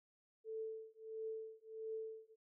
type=tone with tremolo; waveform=sine; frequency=442 Hz; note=A4; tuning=8 cents sharp; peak=-40 dBFS; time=0.44-2.36 s; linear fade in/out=50 ms; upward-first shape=triangle; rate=1.5 Hz; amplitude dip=100%; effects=none